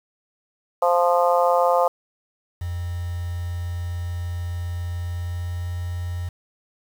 harmonic tone, 174.61 Hz, F3, in tune, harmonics 3 / 4 / 5 / 6 / 7, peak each -19 / -21 / -23 / -25 / -26 dBFS, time 0.82-1.88 s, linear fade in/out 5 ms
sine tone with pitch glide, 87.31 to 88.02 Hz, F2 to F2, 0 to +14 cents, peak -25 dBFS, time 2.61-6.29 s, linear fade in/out 5 ms, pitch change +14 cents, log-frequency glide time 5.01-5.68 s
effects 7-bit

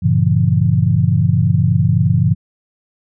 sine chord, G diminished seventh, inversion none, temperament just, 98 / 117.6 / 141.12 / 169.34 Hz, G2 / Bb2 / Db3 / Fb3, 0 / +16 / +31 / +47 cents, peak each -16 dBFS, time 0.02-2.35 s, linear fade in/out 20 ms, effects none

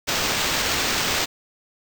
blue noise with sample-and-hold, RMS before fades -23 dBFS, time 0.07-1.26 s, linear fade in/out 20 ms, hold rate 11025 Hz, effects none

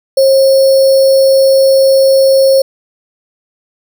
sine tone with sample-and-hold, 538 Hz, C5, 48 cents sharp, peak -4 dBFS, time 0.17-2.62 s, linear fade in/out 5 ms, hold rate 4900 Hz, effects none

